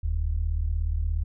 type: tone pair together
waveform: sine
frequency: 41.29 / 78.2 Hz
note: E1 / D#2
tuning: +4 / +9 cents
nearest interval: major seventh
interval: 1105 cents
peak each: -26 dBFS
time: 0.03-1.24 s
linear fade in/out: 10 ms
effects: none